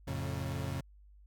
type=chord; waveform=35% pulse; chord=F augmented; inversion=none; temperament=equal with one note detuned; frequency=87.31 / 110 / 136.13 Hz; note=F2 / A2 / C#3; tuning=0 / 0 / -31 cents; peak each=-37 / -40 / -36 dBFS; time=0.07-0.81 s; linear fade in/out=10 ms; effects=added 50 Hz sine -55 dBFS peak until 1.26 s